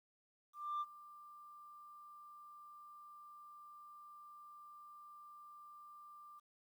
sine tone with ADSR envelope, 1187 Hz, D6, 18 cents sharp, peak -34 dBFS, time 0.53-6.4 s, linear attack 280 ms, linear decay 39 ms, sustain -20 dB, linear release 16 ms, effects tanh soft clip ceiling -35 dBFS + 12-bit

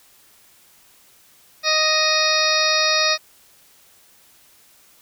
harmonic tone, 622.3 Hz, D#5, in tune, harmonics 1 / 2 / 3 / 4 / 6 / 7 / 8 / 9, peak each -24 / -24 / -24 / -24 / -24 / -24 / -24 / -24 dBFS, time 1.63-3.18 s, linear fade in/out 50 ms, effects white hiss -53 dBFS RMS until 5.01 s

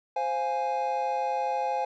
triangle chord, F minor, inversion second, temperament equal, 523.3 / 698.5 / 830.6 Hz, C5 / F5 / Ab5, 0 / 0 / 0 cents, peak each -30 / -31 / -26 dBFS, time 0.16-1.85 s, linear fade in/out 5 ms, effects resampled to 16000 Hz

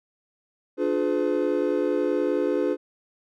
triangle chord, D diminished seventh, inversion none, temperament just, 293.7 / 352.4 / 422.9 / 507.5 Hz, D4 / F4 / Ab4 / Cb5, 0 / +16 / +31 / +47 cents, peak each -25 dBFS, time 0.77-2.77 s, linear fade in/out 50 ms, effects none

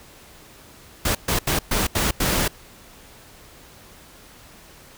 pink noise bursts at uneven times, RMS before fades -21 dBFS, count 6, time 1.05-1.15 / 1.28-1.39 / 1.47-1.59 / 1.71-1.87 / 1.95-2.11 / 2.2-2.48 s, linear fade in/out 5 ms, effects pink hiss -47 dBFS RMS until 4.97 s

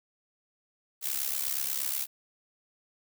blue noise with amplitude modulation, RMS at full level -28 dBFS, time 1.01-2.07 s, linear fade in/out 50 ms, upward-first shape sine, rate 68.3 Hz, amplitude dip 80%, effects none

